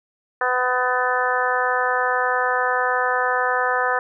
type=harmonic tone; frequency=251.2 Hz; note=B3; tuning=30 cents sharp; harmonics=2 / 3 / 4 / 5 / 6 / 7; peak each=-25 / -25 / -25 / -25 / -25 / -25 dBFS; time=0.41-3.99 s; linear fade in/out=2 ms; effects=none